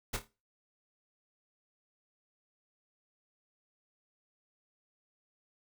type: noise with echo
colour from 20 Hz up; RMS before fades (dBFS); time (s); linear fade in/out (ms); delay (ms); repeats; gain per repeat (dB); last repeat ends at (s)
pink; -34; 0.13-0.17; 10; 27; 4; -9; 0.278
effects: noise-tail reverb RT60 0.3 s tail -19 dB re dry